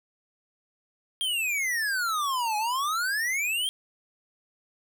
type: exponential two-way sweep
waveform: square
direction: down then up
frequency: 3241 to 830 to 3241 Hz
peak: -26 dBFS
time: 1.21-3.69 s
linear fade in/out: 0 ms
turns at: 2.57 s
effects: none